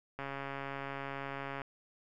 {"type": "click train", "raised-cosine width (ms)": 0.5, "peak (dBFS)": -25, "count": 198, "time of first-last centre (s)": [0.19, 1.618], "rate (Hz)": 138, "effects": []}